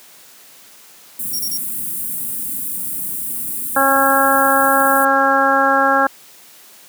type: band-stop noise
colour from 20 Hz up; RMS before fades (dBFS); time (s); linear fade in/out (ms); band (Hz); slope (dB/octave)
white; -24; 1.19-5.05; 5; 310 to 8600; 48
type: tone bursts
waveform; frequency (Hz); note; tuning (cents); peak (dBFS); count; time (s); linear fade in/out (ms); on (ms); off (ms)
sawtooth; 5588; F8; 0; -19; 3; 1.33-1.575; 5; 63; 28
type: harmonic tone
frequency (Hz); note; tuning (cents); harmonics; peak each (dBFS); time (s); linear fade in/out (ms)
272.1; C#4; -32; 1 / 2 / 3 / 4 / 5 / 6; -22 / -19 / -17 / -20 / -17 / -18; 3.76-6.07; 5
effects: white hiss -44 dBFS RMS until 6.88 s + high-pass 150 Hz 12 dB/octave